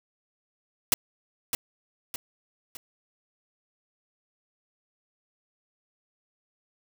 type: noise with echo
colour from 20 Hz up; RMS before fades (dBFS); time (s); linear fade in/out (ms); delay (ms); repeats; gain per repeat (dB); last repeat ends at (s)
white; -20; 0.92-0.94; 2; 610; 3; -7; 2.77
effects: none